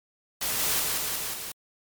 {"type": "noise with echo", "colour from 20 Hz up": "white", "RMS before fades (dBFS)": -28, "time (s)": [0.41, 0.8], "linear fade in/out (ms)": 5, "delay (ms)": 180, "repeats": 4, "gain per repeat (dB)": -2, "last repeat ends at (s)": 1.52, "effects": ["MP3 96 kbps"]}